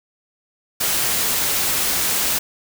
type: noise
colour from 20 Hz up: white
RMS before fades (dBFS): -20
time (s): 0.8-2.39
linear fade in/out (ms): 10
effects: none